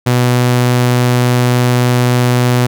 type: tone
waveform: sawtooth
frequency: 123.47 Hz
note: B2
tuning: in tune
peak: -5 dBFS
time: 0.06-2.67 s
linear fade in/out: 10 ms
effects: none